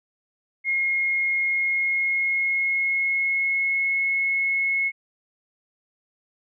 sine tone with pitch glide, 2150 to 2180 Hz, C7 to C#7, +47 to -29 cents, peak -20 dBFS, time 0.64-4.92 s, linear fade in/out 50 ms, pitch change +24 cents, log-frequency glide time 1.43-4.02 s, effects none

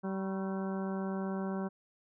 harmonic tone with a mistuned harmonic, 192.3 Hz, G3, 33 cents flat, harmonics 1 / 2 / 3 / 4 / 5 / 6 / 7 / 8, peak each -34 / -40 / -44 / -46 / -48 / -50 / -51 / -52 dBFS, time 0.03-1.69 s, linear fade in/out 20 ms, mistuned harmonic 6, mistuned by -85 cents, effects none

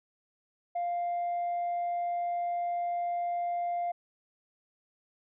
sine tone, 698.5 Hz, F5, in tune, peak -27 dBFS, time 0.75-3.92 s, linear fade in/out 10 ms, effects tanh soft clip ceiling -27 dBFS

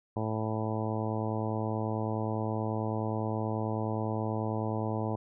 harmonic tone, 109.4 Hz, A2, 9 cents flat, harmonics 1 / 2 / 3 / 4 / 5 / 6 / 7 / 8 / 9, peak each -33 / -36 / -38 / -39 / -40 / -41 / -41 / -42 / -43 dBFS, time 0.16-5.16 s, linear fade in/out 5 ms, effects none

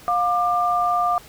sine tone pair together, 708.8 / 1192 Hz, F5 / D6, +25 / +25 cents, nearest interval major sixth, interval 900 cents, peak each -20 dBFS, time 0.08-1.18 s, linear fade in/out 0 ms, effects pink hiss -45 dBFS RMS until 1.28 s

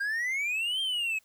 triangle exponential two-way sweep, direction up then down, 1589 to 3196 to 2539 Hz, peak -26 dBFS, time 0-1.19 s, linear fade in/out 10 ms, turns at 0.81 s, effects white hiss -66 dBFS RMS until 1.24 s

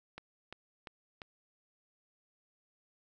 click train, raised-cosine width 0.3 ms, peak -28 dBFS, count 4, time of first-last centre 0.18-1.218 s, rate 2.89 Hz, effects none

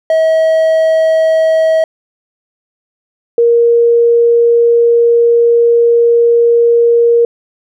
triangle / sine tone pair in turn, 641 / 469.5 Hz, E5 / A#4, -49 / +12 cents, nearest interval perfect fourth, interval 539 cents, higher first, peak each -5 dBFS, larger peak neither, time 0.1-1.84 / 3.38-7.25 s, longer second, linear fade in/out 2 ms, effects none

